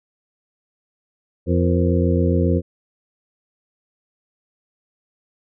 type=harmonic tone with a mistuned harmonic; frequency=87.31 Hz; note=F2; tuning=in tune; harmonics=1 / 2 / 3 / 4 / 5 / 6; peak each=-18 / -21 / -23 / -24 / -25 / -26 dBFS; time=1.46-2.62 s; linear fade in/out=50 ms; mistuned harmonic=5; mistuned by=+110 cents; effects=none